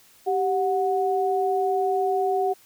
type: tone pair together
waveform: sine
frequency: 389.4 / 735 Hz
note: G4 / F#5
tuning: -12 / -12 cents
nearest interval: major seventh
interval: 1100 cents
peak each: -23 dBFS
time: 0.26-2.54 s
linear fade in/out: 20 ms
effects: white hiss -55 dBFS RMS until 2.65 s